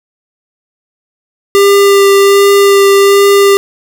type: tone with vibrato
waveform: square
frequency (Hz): 398.2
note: G4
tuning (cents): +27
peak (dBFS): -4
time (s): 1.55-3.57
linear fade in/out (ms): 0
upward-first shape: sine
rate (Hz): 1.3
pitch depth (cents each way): 10
effects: none